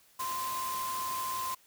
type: tone in noise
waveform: sine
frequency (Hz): 1039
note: C6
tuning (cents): -12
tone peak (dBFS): -33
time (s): 0.19-1.55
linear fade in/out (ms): 10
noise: white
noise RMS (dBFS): -40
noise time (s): 0.19-1.55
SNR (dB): +4
effects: white hiss -63 dBFS RMS until 1.66 s